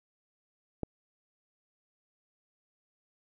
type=click; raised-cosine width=2 ms; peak=-19 dBFS; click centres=0.833 s; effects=none